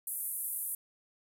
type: band-pass noise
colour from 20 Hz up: pink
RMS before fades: -37 dBFS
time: 0.07-0.75 s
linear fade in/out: 2 ms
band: 9600 to 14000 Hz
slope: 48 dB/octave
effects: none